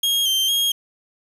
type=tone with vibrato; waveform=40% pulse; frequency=3200 Hz; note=G7; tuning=35 cents sharp; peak=-16 dBFS; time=0.03-0.72 s; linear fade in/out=5 ms; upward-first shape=square; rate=2.2 Hz; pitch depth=33 cents each way; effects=7-bit